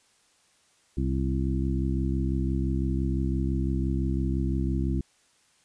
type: harmonic tone with a mistuned harmonic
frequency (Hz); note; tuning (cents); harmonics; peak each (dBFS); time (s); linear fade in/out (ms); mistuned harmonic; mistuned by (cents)
65.9; C2; +13; 1 / 2 / 3 / 4 / 5; -27 / -30 / -32 / -33 / -34; 0.97-5.01; 5; 5; +23
effects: white hiss -64 dBFS RMS until 5.64 s + resampled to 22050 Hz